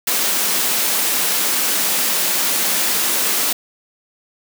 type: high-pass noise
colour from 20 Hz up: white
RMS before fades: -18 dBFS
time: 0.07-3.53 s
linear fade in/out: 5 ms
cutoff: 170 Hz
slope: 48 dB/octave
effects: none